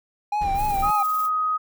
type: tone with vibrato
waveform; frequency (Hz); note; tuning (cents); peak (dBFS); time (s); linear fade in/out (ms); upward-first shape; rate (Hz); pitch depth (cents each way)
triangle; 812; G#5; -39; -19; 0.32-1.03; 5; sine; 3.7; 68
type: noise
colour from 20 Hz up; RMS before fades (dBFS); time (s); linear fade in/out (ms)
brown; -30; 0.41-0.91; 5
type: noise with tremolo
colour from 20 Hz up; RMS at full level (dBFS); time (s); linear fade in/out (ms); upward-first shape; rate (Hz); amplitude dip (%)
violet; -35; 0.54-1.3; 50; triangle; 20; 50
type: tone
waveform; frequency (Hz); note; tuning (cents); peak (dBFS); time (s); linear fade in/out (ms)
sine; 1255; D#6; +15; -20; 0.82-1.58; 20
effects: none